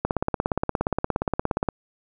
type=click train; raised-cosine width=1 ms; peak=-8 dBFS; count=29; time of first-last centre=0.05-1.687 s; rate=17.1 Hz; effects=none